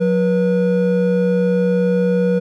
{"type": "tone pair together", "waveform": "triangle", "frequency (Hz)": [181.26, 483.9], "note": ["F#3", "B4"], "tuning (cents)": [-35, -35], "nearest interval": "octave + perfect fourth", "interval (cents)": 1700, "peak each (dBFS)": -14, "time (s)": [0, 2.4], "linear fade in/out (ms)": 20, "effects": []}